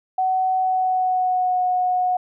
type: tone with pitch glide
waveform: sine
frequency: 750 to 730.3 Hz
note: F#5 to F#5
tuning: +23 to -23 cents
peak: -17 dBFS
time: 0.18-2.17 s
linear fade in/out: 5 ms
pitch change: -46 cents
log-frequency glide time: 0.57-1.62 s
effects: none